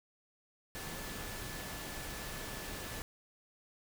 sine tone in noise, 1736 Hz, A6, 24 cents flat, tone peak -52 dBFS, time 0.75-3.02 s, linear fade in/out 0 ms, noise pink, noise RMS -43 dBFS, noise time 0.75-3.02 s, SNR -12 dB, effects none

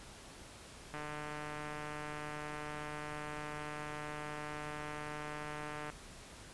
click train, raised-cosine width 0.5 ms, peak -28 dBFS, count 745, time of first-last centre 0.94-5.9 s, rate 150 Hz, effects pink hiss -53 dBFS RMS until 6.53 s + resampled to 24000 Hz

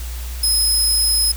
20% pulse tone, 5110 Hz, D#8, 45 cents sharp, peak -9 dBFS, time 0.43-1.32 s, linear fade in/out 5 ms, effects added 60 Hz sine -25 dBFS peak until 1.36 s + white hiss -36 dBFS RMS until 1.36 s

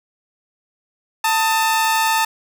sawtooth tone pair together, 891 / 1260 Hz, A5 / D#6, +22 / +21 cents, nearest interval tritone, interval 599 cents, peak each -12 / -20 dBFS, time 1.24-2.25 s, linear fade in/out 5 ms, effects none

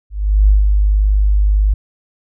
sine tone with ADSR envelope, 50.8 Hz, G#1, 38 cents flat, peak -5 dBFS, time 0.1-1.74 s, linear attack 380 ms, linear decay 150 ms, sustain -4 dB, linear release 6 ms, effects none

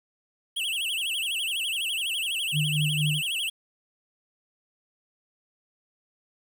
square tone with vibrato, 2960 Hz, F#7, in tune, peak -27 dBFS, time 0.56-3.5 s, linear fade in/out 10 ms, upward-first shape sine, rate 12 Hz, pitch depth 210 cents each way
sine tone with tremolo, 150.5 Hz, D3, 43 cents sharp, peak -22 dBFS, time 2.52-3.22 s, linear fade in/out 50 ms, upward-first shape sine, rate 4.2 Hz, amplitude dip 45%
effects 9-bit

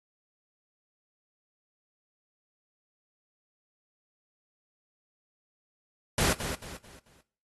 pink noise with echo, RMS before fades -26 dBFS, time 6.18-6.33 s, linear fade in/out 2 ms, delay 220 ms, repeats 4, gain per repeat -9 dB, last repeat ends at 7.21 s, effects noise-tail reverb RT60 0.5 s tail -18 dB re dry + AAC 32 kbps

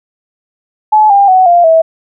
sine tone with pitch steps, 857 / 799.6 / 746.1 / 696.1 / 649.5 Hz, A5 / G5 / F#5 / F5 / E5, -46 / +34 / +14 / -6 / -26 cents, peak -3 dBFS, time 0.92-1.82 s, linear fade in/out 10 ms, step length 180 ms, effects none

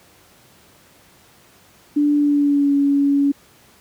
sine tone with pitch glide, 292.6 to 281.8 Hz, D4 to C#4, -6 to +29 cents, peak -13 dBFS, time 1.96-3.32 s, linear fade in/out 10 ms, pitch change -65 cents, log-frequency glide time 2.15-2.74 s, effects pink hiss -51 dBFS RMS until 3.8 s + high-pass 80 Hz 12 dB/octave

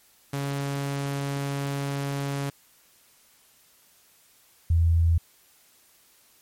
sawtooth / sine tone pair in turn, 140 / 83.24 Hz, C#3 / E2, +18 / +17 cents, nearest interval major sixth, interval 901 cents, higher first, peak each -23 / -17 dBFS, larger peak second, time 0.33-2.5 / 4.7-5.18 s, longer first, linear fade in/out 5 ms, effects white hiss -59 dBFS RMS until 6.41 s + MP3 64 kbps

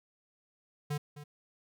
square tone with echo, 146.83 Hz, D3, in tune, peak -32 dBFS, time 0.9-0.98 s, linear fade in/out 10 ms, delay 260 ms, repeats 1, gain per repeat -13 dB, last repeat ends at 1.24 s, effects none

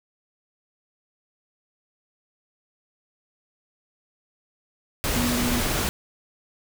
sine tone in noise, 242.5 Hz, B3, 31 cents flat, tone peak -24 dBFS, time 5.16-5.6 s, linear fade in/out 0 ms, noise pink, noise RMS -25 dBFS, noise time 5.04-5.89 s, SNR -2 dB, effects none

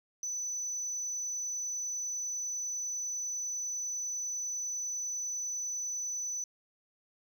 sine tone, 5990 Hz, F#8, 20 cents sharp, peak -31 dBFS, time 0.23-6.44 s, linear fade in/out 2 ms, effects tanh soft clip ceiling -32 dBFS

